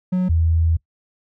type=tone pair in turn; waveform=triangle / sine; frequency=183 / 81.97 Hz; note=F#3 / E2; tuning=-19 / -9 cents; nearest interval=octave + major second; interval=1390 cents; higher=first; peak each=-14 dBFS; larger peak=neither; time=0.12-0.29 / 0.29-0.77 s; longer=second; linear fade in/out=10 ms; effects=noise-tail reverb RT60 0.1 s tail -22 dB re dry